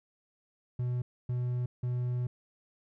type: tone bursts at uneven times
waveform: triangle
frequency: 123.5 Hz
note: B2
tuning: in tune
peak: -27 dBFS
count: 3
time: 0.79-1.02 / 1.29-1.66 / 1.83-2.27 s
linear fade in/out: 5 ms
effects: none

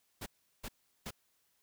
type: noise bursts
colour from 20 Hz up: pink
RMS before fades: -42 dBFS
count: 3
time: 0.21-1.109 s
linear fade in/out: 10 ms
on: 53 ms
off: 370 ms
effects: white hiss -75 dBFS RMS until 1.62 s

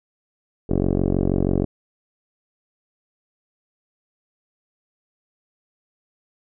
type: tone with low-pass filter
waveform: 10% pulse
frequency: 46.25 Hz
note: F#1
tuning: in tune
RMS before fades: -20 dBFS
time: 0.69-1.65 s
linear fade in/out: 10 ms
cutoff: 440 Hz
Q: 6.1
effects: none

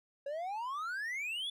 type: exponential sweep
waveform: triangle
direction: up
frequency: 547 to 3520 Hz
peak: -34 dBFS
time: 0.26-1.5 s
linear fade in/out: 5 ms
effects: none

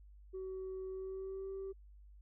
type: tone with pitch glide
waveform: sine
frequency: 377.5 to 387.2 Hz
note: F#4 to G4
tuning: +35 to -21 cents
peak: -39 dBFS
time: 0.33-1.73 s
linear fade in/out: 20 ms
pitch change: +44 cents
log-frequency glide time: 0.89-1.5 s
effects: tanh soft clip ceiling -38 dBFS + added 50 Hz sine -55 dBFS peak until 2.21 s

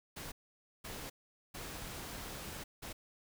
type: noise bursts at uneven times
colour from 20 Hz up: pink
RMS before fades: -45 dBFS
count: 4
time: 0.16-0.32 / 0.84-1.1 / 1.54-2.64 / 2.82-2.93 s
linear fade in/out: 10 ms
effects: none

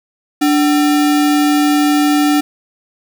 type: tone with sample-and-hold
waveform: sine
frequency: 293.7 Hz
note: D4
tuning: in tune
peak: -9 dBFS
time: 0.41-2.41 s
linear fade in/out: 10 ms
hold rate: 1050 Hz
effects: none

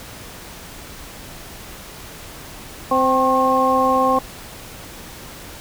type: harmonic tone with a mistuned harmonic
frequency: 260 Hz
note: C4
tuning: 11 cents flat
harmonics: 1 / 2 / 3 / 4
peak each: -22 / -19 / -20 / -17 dBFS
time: 2.91-4.19 s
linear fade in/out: 5 ms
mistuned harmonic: 4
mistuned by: +59 cents
effects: pink hiss -37 dBFS RMS until 5.6 s

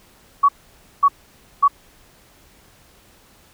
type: tone bursts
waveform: sine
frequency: 1126 Hz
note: C#6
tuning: 27 cents sharp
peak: -9 dBFS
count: 3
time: 0.43-1.681 s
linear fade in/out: 10 ms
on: 57 ms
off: 540 ms
effects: pink hiss -52 dBFS RMS until 3.53 s

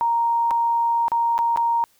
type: tone with dropouts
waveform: sine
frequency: 932.3 Hz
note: A#5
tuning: in tune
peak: -17 dBFS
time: 0.01-1.84 s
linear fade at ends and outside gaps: 0 ms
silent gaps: 0.508-0.512 / 1.082-1.118 / 1.38-1.389 / 1.561-1.573 s
effects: white hiss -60 dBFS RMS until 1.99 s

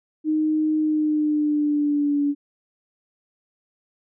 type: tone with pitch glide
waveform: sine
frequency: 309.5 to 287.1 Hz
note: D#4 to D4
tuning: -9 to -39 cents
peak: -18 dBFS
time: 0.24-2.35 s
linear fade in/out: 50 ms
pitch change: -130 cents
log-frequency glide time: 0.78-2.23 s
effects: none

